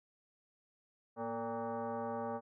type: tone with frequency modulation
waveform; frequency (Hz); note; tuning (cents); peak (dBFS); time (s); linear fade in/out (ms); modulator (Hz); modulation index
sine; 110; A2; 0; -36; 1.16-2.41; 50; 345; 2.7
effects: none